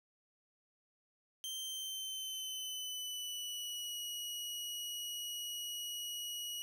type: tone with pitch glide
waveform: sawtooth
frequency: 3136 to 2909 Hz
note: G7 to F#7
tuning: 0 to -30 cents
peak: -37 dBFS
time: 1.44-6.62 s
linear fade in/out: 0 ms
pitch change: -130 cents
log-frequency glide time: 1.6-3.97 s
effects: none